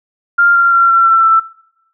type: tone with pitch steps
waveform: sine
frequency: 1396.9 / 1383.3 / 1369.7 / 1356.3 / 1343.1 / 1330 Hz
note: F6 / F6 / F6 / E6 / E6 / E6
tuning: 0 / -17 / -34 / +49 / +32 / +15 cents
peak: -6 dBFS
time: 0.38-1.4 s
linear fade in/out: 10 ms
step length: 170 ms
effects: noise-tail reverb RT60 0.8 s tail -20 dB re dry